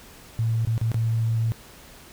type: tone with dropouts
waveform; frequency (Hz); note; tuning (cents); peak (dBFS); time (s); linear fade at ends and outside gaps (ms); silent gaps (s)
sine; 113.4; A#2; -47; -20; 0.39-1.52; 0; 0.65-0.672 / 0.779-0.814 / 0.917-0.944
effects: pink hiss -47 dBFS RMS until 2.12 s